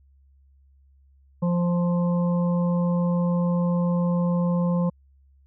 harmonic tone, 174.61 Hz, F3, in tune, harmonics 1 / 3 / 5 / 6, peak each -20 / -29 / -39 / -36 dBFS, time 1.42-4.9 s, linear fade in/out 10 ms, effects added 68 Hz sine -54 dBFS peak until 5.46 s

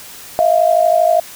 sine tone pair together, 641 / 693.5 Hz, E5 / F5, -49 / -12 cents, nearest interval minor second, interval 137 cents, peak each -12 dBFS, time 0.39-1.2 s, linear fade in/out 0 ms, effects white hiss -35 dBFS RMS until 1.35 s

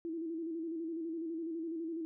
sine tone with vibrato, 328.3 Hz, E4, 7 cents flat, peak -36 dBFS, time 0.05-2.05 s, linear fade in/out 0 ms, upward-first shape square, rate 12 Hz, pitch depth 48 cents each way, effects none

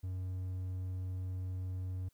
triangle tone with hard clipping, 92.5 Hz, F#2, in tune, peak -37 dBFS, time 0.03-2.09 s, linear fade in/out 10 ms, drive 6 dB, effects white hiss -75 dBFS RMS until 2.13 s

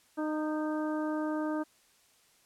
harmonic tone with a mistuned harmonic, 307.1 Hz, D#4, 23 cents flat, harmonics 1 / 2 / 3 / 4 / 5, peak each -31 / -37 / -41 / -43 / -45 dBFS, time 0.17-1.64 s, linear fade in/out 20 ms, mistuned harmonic 5, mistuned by +26 cents, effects white hiss -65 dBFS RMS until 2.45 s + low-pass 11000 Hz 12 dB/octave

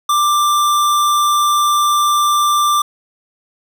square tone, 1182 Hz, D6, 11 cents sharp, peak -12 dBFS, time 0.09-2.82 s, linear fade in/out 5 ms, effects none

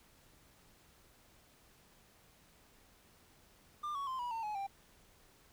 triangle tone with pitch steps, 1196 / 1115.9 / 1041.2 / 971.5 / 906.4 / 845.7 / 789.1 Hz, D6 / C#6 / C6 / B5 / A#5 / G#5 / G5, +31 / +11 / -9 / -29 / -49 / +31 / +11 cents, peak -35 dBFS, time 3.83-4.67 s, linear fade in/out 10 ms, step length 120 ms, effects pink hiss -65 dBFS RMS until 5.52 s

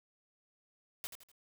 white noise with echo, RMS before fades -41 dBFS, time 1.04-1.07 s, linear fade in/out 0 ms, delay 82 ms, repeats 3, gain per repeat -8 dB, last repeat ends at 1.316 s, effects none

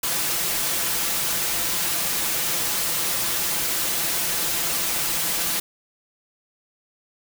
white noise with comb filter, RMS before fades -24 dBFS, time 0.03-5.6 s, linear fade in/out 5 ms, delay 5.9 ms, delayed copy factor +0.5, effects none

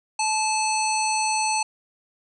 harmonic tone, 870 Hz, A5, 20 cents flat, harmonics 1 / 3 / 5 / 7 / 9 / 10, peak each -23 / -28 / -30 / -31 / -33 / -33 dBFS, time 0.19-1.63 s, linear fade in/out 5 ms, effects none

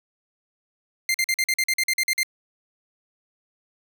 sawtooth tone bursts, 2093 Hz, C7, in tune, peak -16 dBFS, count 12, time 1.09-2.232 s, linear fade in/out 2 ms, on 53 ms, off 46 ms, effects none

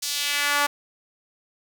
sawtooth tone with high-pass filter sweep, 288.7 Hz, D4, 30 cents flat, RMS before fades -24 dBFS, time 0.02-0.67 s, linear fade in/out 10 ms, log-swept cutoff 5300 to 970 Hz, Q 1.4, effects none

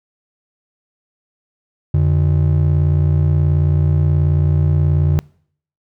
triangle ring-modulated tone, 116.54 Hz, A#2, in tune, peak -6 dBFS, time 1.94-5.19 s, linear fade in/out 0 ms, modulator 29.3 Hz, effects noise-tail reverb RT60 0.6 s tail -25 dB re dry

